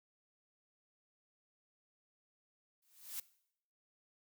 blue noise with exponential growth, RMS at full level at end -39 dBFS, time 2.82-3.2 s, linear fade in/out 5 ms, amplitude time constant 82 ms, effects noise-tail reverb RT60 0.7 s tail -20 dB re dry

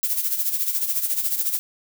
violet noise with tremolo, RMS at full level -21 dBFS, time 0.03-1.59 s, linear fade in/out 0 ms, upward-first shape sine, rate 14 Hz, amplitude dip 65%, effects none

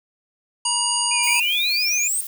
harmonic tone, 956 Hz, A#5, 43 cents sharp, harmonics 1 / 3 / 5 / 7 / 9 / 10, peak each -26 / -26 / -26 / -26 / -26 / -26 dBFS, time 0.65-1.4 s, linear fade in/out 5 ms
sine tone with vibrato, 2426 Hz, D#7, 44 cents flat, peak -22 dBFS, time 1.11-2.08 s, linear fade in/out 5 ms, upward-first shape sine, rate 7.5 Hz, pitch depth 33 cents each way
violet noise, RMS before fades -32 dBFS, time 1.23-2.27 s, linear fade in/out 2 ms
sine exponential sweep, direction up, 2207 to 8870 Hz, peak -20 dBFS, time 1.27-2.21 s, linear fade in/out 5 ms
effects none

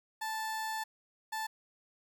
30% pulse tone bursts at uneven times, 879 Hz, A5, 2 cents flat, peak -32 dBFS, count 2, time 0.21-0.84 / 1.32-1.47 s, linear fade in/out 10 ms, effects 12-bit

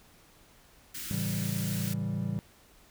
white band-stop noise, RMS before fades -39 dBFS, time 0.94-1.94 s, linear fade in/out 10 ms, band 370 to 1300 Hz, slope 48 dB/octave
triangle chord, A dominant seventh, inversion none, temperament equal, 110 / 138.59 / 164.81 / 196 Hz, A2 / C#3 / E3 / G3, 0 / 0 / 0 / 0 cents, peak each -33 / -35 / -33 / -32 dBFS, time 1.11-2.39 s, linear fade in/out 0 ms
effects pink hiss -59 dBFS RMS until 2.9 s

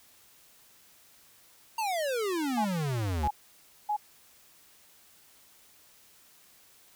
square exponential sweep, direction down, 932.3 to 69.3 Hz, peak -29 dBFS, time 1.78-3.28 s, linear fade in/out 5 ms
sine tone bursts, 838 Hz, G#5, 15 cents sharp, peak -26 dBFS, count 3, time 2.57-3.967 s, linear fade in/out 10 ms, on 79 ms, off 580 ms
effects white hiss -59 dBFS RMS until 6.95 s

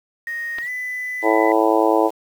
sine tone with pitch glide, 1864.7 to 1998.5 Hz, A#6 to B6, 0 to +20 cents, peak -24 dBFS, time 0.27-1.52 s, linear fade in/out 2 ms, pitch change +120 cents, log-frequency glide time 0.61-0.69 s
clicks, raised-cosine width 0.3 ms, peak -18 dBFS, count 2, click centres 0.584 / 0.587 s
harmonic tone, 109.8 Hz, A2, 3 cents flat, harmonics 3 / 4 / 5 / 6 / 7 / 8 / 9, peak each -19 / -20 / -21 / -22 / -22 / -23 / -24 dBFS, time 1.22-2.11 s, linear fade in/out 50 ms
effects 7-bit

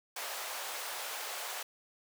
pink high-pass noise, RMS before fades -40 dBFS, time 0.16-1.63 s, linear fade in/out 5 ms, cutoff 570 Hz, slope 24 dB/octave, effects none

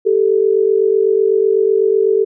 sine tone pair together, 392 / 440 Hz, G4 / A4, 0 / 0 cents, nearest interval major second, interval 200 cents, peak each -13 dBFS, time 0.05-2.25 s, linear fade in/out 20 ms, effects none

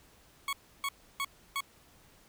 20% pulse tone bursts, 1108.7 Hz, C#6, in tune, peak -26 dBFS, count 4, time 0.48-1.606 s, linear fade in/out 2 ms, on 49 ms, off 310 ms, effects pink hiss -61 dBFS RMS until 2.28 s

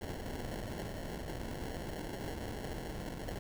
pink noise with sample-and-hold, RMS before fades -41 dBFS, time 0.01-3.39 s, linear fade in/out 5 ms, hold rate 1225 Hz, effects none

